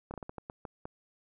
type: slowing click train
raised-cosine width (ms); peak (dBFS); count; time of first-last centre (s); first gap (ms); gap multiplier
1; -26; 9; 0.11-0.855; 29; 1.32
effects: none